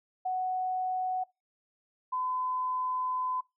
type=tone pair in turn; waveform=sine; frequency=742 / 1014.8 Hz; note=F#5 / B5; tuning=+5 / +47 cents; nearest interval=perfect fourth; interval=542 cents; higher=second; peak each=-28 / -29 dBFS; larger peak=first; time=0.25-1.24 / 2.12-3.41 s; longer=second; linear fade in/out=10 ms; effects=noise-tail reverb RT60 0.2 s tail -21 dB re dry